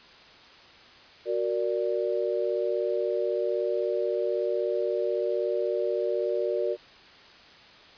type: chord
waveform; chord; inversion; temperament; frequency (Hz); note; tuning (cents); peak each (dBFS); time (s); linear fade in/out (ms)
sine; Gb augmented; none; equal; 370 / 466.2 / 587.3; Gb4 / Bb4 / D5; 0 / 0 / 0; -29; 1.25-6.77; 50
effects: white hiss -51 dBFS RMS until 7.97 s + resampled to 11025 Hz